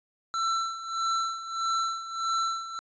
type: tone with tremolo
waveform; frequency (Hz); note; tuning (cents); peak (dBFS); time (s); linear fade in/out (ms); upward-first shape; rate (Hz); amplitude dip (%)
square; 1339; E6; +27; -25; 0.34-2.79; 0; sine; 1.6; 75
effects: resampled to 16000 Hz